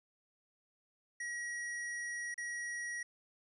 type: tone with dropouts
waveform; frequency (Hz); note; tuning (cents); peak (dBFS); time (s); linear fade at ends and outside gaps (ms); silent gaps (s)
square; 1908; A#6; +40; -39; 1.2-3.03; 5; 2.343-2.378
effects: resampled to 24000 Hz + 13-bit